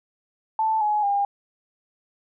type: tone with pitch steps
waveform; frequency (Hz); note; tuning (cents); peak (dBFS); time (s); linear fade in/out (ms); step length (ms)
sine; 880 / 841.7 / 805.1; A5 / G#5 / G5; 0 / +23 / +46; -19; 0.59-1.25; 2; 220
effects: none